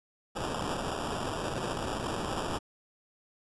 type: noise with sample-and-hold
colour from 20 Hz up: blue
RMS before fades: -34 dBFS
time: 0.35-2.59 s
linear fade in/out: 20 ms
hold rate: 2100 Hz
effects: resampled to 24000 Hz